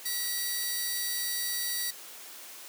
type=tone pair together; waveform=10% pulse; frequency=1934 / 4594 Hz; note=B6 / D8; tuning=-37 / -39 cents; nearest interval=octave + minor third; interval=1498 cents; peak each=-25 dBFS; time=0.05-1.91 s; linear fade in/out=10 ms; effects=white hiss -46 dBFS RMS until 2.68 s + high-pass 300 Hz 12 dB/octave